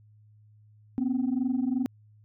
sine tone pair together, 244.6 / 267.4 Hz, B3 / C4, -16 / +38 cents, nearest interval major second, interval 154 cents, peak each -26 dBFS, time 0.98-1.86 s, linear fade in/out 0 ms, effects tanh soft clip ceiling -20 dBFS + added 106 Hz sine -54 dBFS peak until 2.24 s

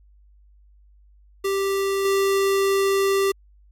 square tone with level steps, 392 Hz, G4, in tune, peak -21 / -18 dBFS, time 1.44-3.32 s, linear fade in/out 10 ms, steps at 2.05 s, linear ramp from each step 2 ms, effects added 50 Hz sine -50 dBFS peak until 3.71 s + MP3 64 kbps

